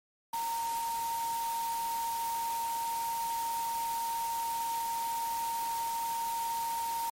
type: tone in noise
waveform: sine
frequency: 923 Hz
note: A#5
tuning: 17 cents flat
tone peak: -31 dBFS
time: 0.33-7.1 s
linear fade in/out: 5 ms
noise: white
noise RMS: -42 dBFS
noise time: 0.33-7.1 s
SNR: +8 dB
effects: MP3 64 kbps